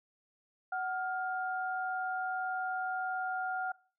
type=tone pair together; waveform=sine; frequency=746.4 / 1409 Hz; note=F#5 / F6; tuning=+15 / +15 cents; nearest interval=major seventh; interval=1100 cents; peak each=-34 / -36 dBFS; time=0.72-3.72 s; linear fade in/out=5 ms; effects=noise-tail reverb RT60 0.4 s tail -22 dB re dry